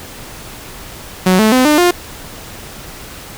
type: tone with pitch steps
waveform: sawtooth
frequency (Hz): 185 / 217.5 / 255.7 / 300.5 / 353.3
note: F#3 / A3 / C4 / D4 / F4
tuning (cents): 0 / -20 / -40 / +40 / +20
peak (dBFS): -4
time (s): 1.26-1.91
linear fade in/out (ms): 5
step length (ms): 130
effects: pink hiss -32 dBFS RMS until 3.37 s